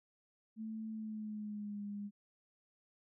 sine tone with pitch glide, 220 to 204.1 Hz, A3 to G#3, 0 to -30 cents, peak -40 dBFS, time 0.56-2.11 s, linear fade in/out 50 ms, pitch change -130 cents, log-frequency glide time 0.9-1.83 s, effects none

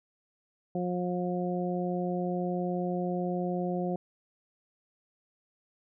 harmonic tone, 178.8 Hz, F3, 41 cents sharp, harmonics 1 / 2 / 3 / 4, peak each -31 / -34 / -36 / -37 dBFS, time 0.75-3.96 s, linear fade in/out 2 ms, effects none

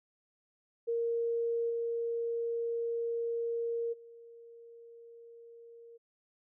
sine tone with level steps, 465.5 Hz, A#4, 2 cents flat, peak -29 / -31 / -50 dBFS, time 0.87-5.98 s, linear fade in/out 20 ms, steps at 1.69 / 3.92 s, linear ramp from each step 20 ms, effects none

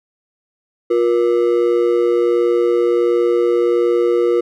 triangle ring-modulated tone, 415.3 Hz, G#4, in tune, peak -7 dBFS, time 0.9-4.41 s, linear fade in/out 10 ms, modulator 60.7 Hz, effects none

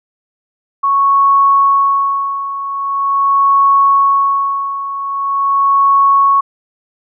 sine tone with tremolo, 1107 Hz, C#6, 3 cents flat, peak -6 dBFS, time 0.83-6.41 s, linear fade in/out 10 ms, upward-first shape sine, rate 0.43 Hz, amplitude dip 75%, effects none

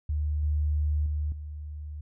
sine tone with level steps, 75 Hz, D2, 37 cents sharp, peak -25 / -23 / -26 / -35 dBFS, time 0.09-2.01 s, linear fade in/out 5 ms, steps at 0.43 / 1.06 / 1.32 s, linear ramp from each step 2 ms, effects none

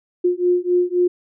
sine beating tone pair, 354.7 / 358.5 Hz, F4 / F4, +27 / +45 cents, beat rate 3.8 Hz, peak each -18 dBFS, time 0.24-1.08 s, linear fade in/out 10 ms, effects none

